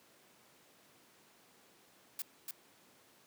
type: noise with echo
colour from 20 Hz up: blue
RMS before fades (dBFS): -39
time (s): 2.19-2.22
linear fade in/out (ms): 2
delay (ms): 290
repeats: 1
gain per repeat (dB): -3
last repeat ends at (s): 2.51
effects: pink hiss -64 dBFS RMS until 3.26 s + high-pass 200 Hz 12 dB/octave